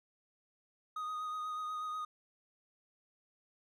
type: tone with vibrato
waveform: triangle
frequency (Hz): 1244.5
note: D#6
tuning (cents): 0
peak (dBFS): -35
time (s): 0.96-2.05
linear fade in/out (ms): 5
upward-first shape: sine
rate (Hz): 8.2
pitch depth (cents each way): 20
effects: none